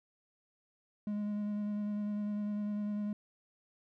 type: tone with vibrato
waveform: triangle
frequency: 207.7 Hz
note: G#3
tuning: in tune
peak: -31 dBFS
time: 1.07-3.13 s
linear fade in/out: 2 ms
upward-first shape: square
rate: 10 Hz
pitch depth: 11 cents each way
effects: none